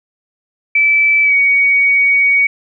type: tone with pitch glide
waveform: sine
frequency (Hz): 2313 to 2246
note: D7 to C#7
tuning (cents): -27 to +22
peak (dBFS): -8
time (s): 0.75-2.47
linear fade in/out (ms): 5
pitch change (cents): -51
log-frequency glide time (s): 1.23-1.35
effects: none